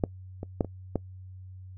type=clicks; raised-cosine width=2 ms; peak=-10 / -22 / -10 / -22 / -13 dBFS; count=5; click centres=0.038 / 0.431 / 0.608 / 0.647 / 0.957 s; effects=noise-tail reverb RT60 0.1 s tail -23 dB re dry + added 93 Hz sine -42 dBFS peak until 1.77 s